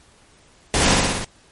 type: noise with echo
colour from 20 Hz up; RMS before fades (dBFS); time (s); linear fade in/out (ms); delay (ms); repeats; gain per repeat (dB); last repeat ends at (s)
pink; -18; 0.74-0.94; 0; 61; 5; -2; 1.245
effects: pink hiss -53 dBFS RMS until 1.51 s + MP3 48 kbps